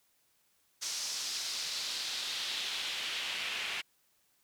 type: noise with band-pass filter sweep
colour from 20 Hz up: pink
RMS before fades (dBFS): -37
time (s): 0.81-3.82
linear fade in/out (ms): 20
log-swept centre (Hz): 5700 to 2600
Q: 2.2
effects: white hiss -72 dBFS RMS until 4.43 s